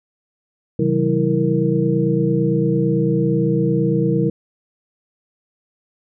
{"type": "tone cluster", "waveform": "sine", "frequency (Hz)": [133.4, 162.4, 191.2, 325.9, 465], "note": ["C3", "E3", "G3", "E4", "A#4"], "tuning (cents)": [34, -26, -43, -20, -4], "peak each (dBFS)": -21, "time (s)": [0.79, 4.3], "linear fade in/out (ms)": 5, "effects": []}